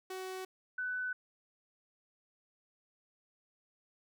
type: tone pair in turn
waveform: sawtooth / sine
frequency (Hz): 374.8 / 1499.2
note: F#4 / F#6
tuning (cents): +22 / +22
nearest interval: 2 octaves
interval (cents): 2400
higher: second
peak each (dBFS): -36 / -34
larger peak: second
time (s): 0.1-0.45 / 0.78-1.13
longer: neither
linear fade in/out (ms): 5
effects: none